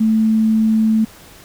sine tone, 220 Hz, A3, in tune, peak -11 dBFS, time 0-1.05 s, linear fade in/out 10 ms, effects pink hiss -42 dBFS RMS until 1.44 s

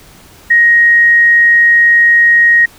sine tone, 1878 Hz, A#6, 12 cents sharp, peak -4 dBFS, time 0.5-2.66 s, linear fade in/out 10 ms, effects pink hiss -40 dBFS RMS until 2.78 s

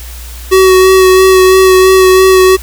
square tone with vibrato, 375.7 Hz, F#4, 26 cents sharp, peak -3 dBFS, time 0.51-2.57 s, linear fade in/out 20 ms, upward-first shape sine, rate 3 Hz, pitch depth 16 cents each way, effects added 60 Hz sine -24 dBFS peak until 2.62 s + white hiss -31 dBFS RMS until 2.62 s

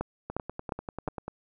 two click trains, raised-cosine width 1 ms, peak -21 / -16 dBFS, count 11 / 4, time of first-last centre 0.3-1.28 / 0.01-1.078 s, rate 10.2 / 2.81 Hz, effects none

